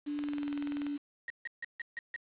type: tone with pitch glide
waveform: sine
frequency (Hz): 292.2 to 288.2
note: D4 to D4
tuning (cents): -9 to -33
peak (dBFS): -33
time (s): 0.06-0.98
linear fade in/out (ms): 20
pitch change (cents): -24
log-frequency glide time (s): 0.19-0.53
type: click train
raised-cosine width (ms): 0.3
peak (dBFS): -27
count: 15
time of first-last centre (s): 0.19-0.866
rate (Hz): 20.7
type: tone bursts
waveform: sine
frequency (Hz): 1880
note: A#6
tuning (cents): +14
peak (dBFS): -36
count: 6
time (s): 1.28-2.162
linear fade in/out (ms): 2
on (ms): 22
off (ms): 150
effects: resampled to 8000 Hz + 9-bit